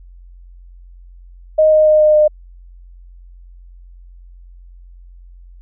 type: tone with pitch steps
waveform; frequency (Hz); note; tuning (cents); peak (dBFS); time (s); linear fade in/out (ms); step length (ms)
sine; 622.3 / 618.4 / 614.4 / 610.6 / 606.7; D#5 / D#5 / D#5 / D#5 / D#5; 0 / -11 / -22 / -33 / -44; -7; 1.58-2.28; 10; 140
effects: added 44 Hz sine -37 dBFS peak until 5.61 s